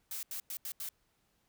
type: noise bursts at uneven times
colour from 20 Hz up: blue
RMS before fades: -40 dBFS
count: 5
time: 0.11-0.23 / 0.31-0.4 / 0.5-0.57 / 0.65-0.72 / 0.8-0.89 s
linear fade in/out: 2 ms
effects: pink hiss -75 dBFS RMS until 1.48 s